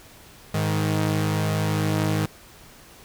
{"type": "tone pair together", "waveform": "sawtooth", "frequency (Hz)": [104.46, 157.2], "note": ["G#2", "D#3"], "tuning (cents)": [11, 18], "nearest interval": "perfect fifth", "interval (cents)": 707, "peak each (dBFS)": -20, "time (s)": [0.54, 2.26], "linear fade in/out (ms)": 5, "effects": ["pink hiss -48 dBFS RMS until 3.04 s"]}